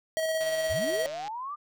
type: tone with tremolo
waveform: square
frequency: 640 Hz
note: D#5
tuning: 49 cents sharp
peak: -26 dBFS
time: 0.17-1.06 s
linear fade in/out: 0 ms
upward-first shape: square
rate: 17 Hz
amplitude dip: 25%
type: click train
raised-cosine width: 0.2 ms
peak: -26 dBFS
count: 134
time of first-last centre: 0.41-1.279 s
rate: 153 Hz
type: linear sweep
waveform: sine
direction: up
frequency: 46.25 to 1217 Hz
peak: -33 dBFS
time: 0.69-1.56 s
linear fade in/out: 20 ms
effects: none